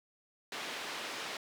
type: band-pass noise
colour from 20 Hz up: white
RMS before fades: -41 dBFS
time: 0.52-1.37 s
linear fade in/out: 2 ms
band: 260 to 3400 Hz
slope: 12 dB/octave
effects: none